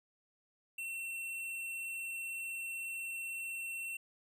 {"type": "tone with hard clipping", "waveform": "triangle", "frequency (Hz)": 2709, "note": "E7", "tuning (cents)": 47, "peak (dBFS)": -40, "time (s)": [0.78, 3.97], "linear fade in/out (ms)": 5, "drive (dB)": 16, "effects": []}